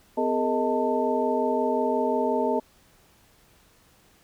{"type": "tone cluster", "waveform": "sine", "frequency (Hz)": [252.8, 414, 459.6, 627, 890], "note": ["B3", "G#4", "A#4", "D#5", "A5"], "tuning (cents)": [41, -5, -25, 13, 20], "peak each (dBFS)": -28, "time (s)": [0.17, 2.6], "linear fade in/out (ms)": 10, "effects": ["pink hiss -59 dBFS RMS until 4.23 s"]}